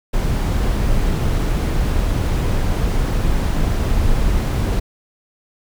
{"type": "noise", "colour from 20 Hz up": "brown", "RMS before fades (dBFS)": -17, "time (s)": [0.13, 4.8], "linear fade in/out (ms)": 10, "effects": []}